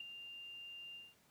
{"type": "tone with ADSR envelope", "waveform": "sine", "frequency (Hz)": 2794, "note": "F7", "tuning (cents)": 0, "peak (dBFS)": -39, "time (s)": [0, 1.15], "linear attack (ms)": 7, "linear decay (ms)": 5, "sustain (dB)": -9, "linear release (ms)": 200, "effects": ["pink hiss -70 dBFS RMS until 1.3 s", "high-pass 100 Hz 12 dB/octave"]}